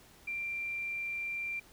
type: tone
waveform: sine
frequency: 2366 Hz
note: D7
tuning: 12 cents sharp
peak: -34 dBFS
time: 0.27-1.6 s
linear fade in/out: 10 ms
effects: pink hiss -59 dBFS RMS until 1.72 s